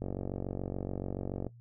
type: click train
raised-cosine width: 2 ms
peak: -22 dBFS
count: 69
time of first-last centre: 0.02-1.467 s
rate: 47 Hz
effects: noise-tail reverb RT60 0.1 s tail -17 dB re dry + added 118 Hz sine -51 dBFS peak until 1.6 s